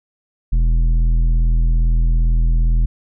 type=tone with tanh clipping; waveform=sine; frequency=41.2 Hz; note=E1; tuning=in tune; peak=-13 dBFS; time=0.52-2.86 s; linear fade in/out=10 ms; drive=9 dB; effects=none